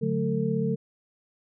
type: tone cluster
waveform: sine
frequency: 143.8 / 181.7 / 217.4 / 450 Hz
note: D3 / F#3 / A3 / A4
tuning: -36 / -31 / -21 / +39 cents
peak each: -29 dBFS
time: 0.01-0.76 s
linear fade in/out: 20 ms
effects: none